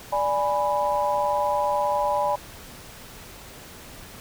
sine chord, G# diminished, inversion second, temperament equal, 587.3 / 830.6 / 987.8 Hz, D5 / G#5 / B5, 0 / 0 / 0 cents, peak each -25 dBFS, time 0.12-2.36 s, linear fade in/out 10 ms, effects pink hiss -43 dBFS RMS until 4.2 s

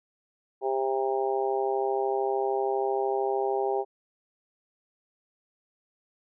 harmonic tone, 133 Hz, C3, 29 cents sharp, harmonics 3 / 4 / 5 / 6 / 7, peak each -27 / -34 / -34 / -30 / -38 dBFS, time 0.61-3.85 s, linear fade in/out 50 ms, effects none

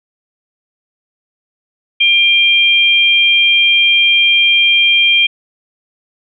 sine tone pair together, 2390 / 3190 Hz, D7 / G7, +30 / +30 cents, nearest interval perfect fourth, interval 500 cents, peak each -10 dBFS, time 2-5.27 s, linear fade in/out 10 ms, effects none

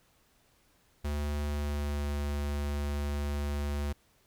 square tone with pitch glide, 73.42 to 72.37 Hz, D2 to D2, 0 to -25 cents, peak -31 dBFS, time 1.04-3.93 s, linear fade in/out 10 ms, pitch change -25 cents, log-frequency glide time 1.46-2.12 s, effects pink hiss -67 dBFS RMS until 4.26 s

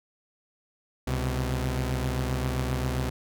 sawtooth tone pair together, 67.2 / 126.86 Hz, C2 / B2, +47 / +47 cents, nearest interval major seventh, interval 1100 cents, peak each -25 dBFS, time 1.07-3.1 s, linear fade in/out 5 ms, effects none

